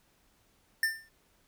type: tone with exponential decay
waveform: square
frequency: 1793 Hz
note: A6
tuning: 32 cents sharp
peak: -23 dBFS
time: 0.83-1.09 s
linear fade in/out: 2 ms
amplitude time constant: 55 ms
effects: pink hiss -68 dBFS RMS until 1.47 s